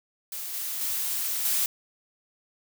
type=noise with level steps; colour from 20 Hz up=blue; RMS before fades=-35 / -32 / -29 / -25 dBFS; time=0.32-1.66 s; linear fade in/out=2 ms; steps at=0.54 / 0.81 / 1.45 s; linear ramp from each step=2 ms; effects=none